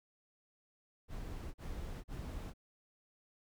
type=noise bursts; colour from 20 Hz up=brown; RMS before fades=-43 dBFS; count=3; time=1.08-2.538 s; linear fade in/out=50 ms; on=460 ms; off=39 ms; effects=none